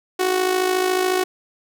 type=tone with amplitude modulation; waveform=sawtooth; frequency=370 Hz; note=F#4; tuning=in tune; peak=-11 dBFS; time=0.19-1.24 s; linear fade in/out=10 ms; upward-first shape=sine; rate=54 Hz; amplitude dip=60%; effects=none